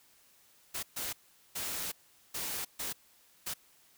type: noise bursts at uneven times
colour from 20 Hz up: white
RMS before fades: -37 dBFS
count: 6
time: 0.74-0.83 / 0.96-1.13 / 1.55-1.92 / 2.34-2.65 / 2.79-2.93 / 3.46-3.54 s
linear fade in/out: 10 ms
effects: white hiss -64 dBFS RMS until 3.97 s